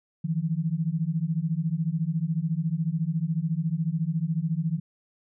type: beating tone pair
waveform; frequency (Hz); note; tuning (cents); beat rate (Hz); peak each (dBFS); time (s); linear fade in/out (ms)
sine; 155.5 / 169.5; D#3 / E3; -1 / +49; 14; -27; 0.24-4.8; 10
effects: none